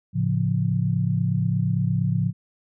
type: chord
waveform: sine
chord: A augmented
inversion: none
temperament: equal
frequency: 110 / 138.59 / 174.61 Hz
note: A2 / C#3 / E#3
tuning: 0 / 0 / 0 cents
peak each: -24 dBFS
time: 0.13-2.33 s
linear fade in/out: 50 ms
effects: none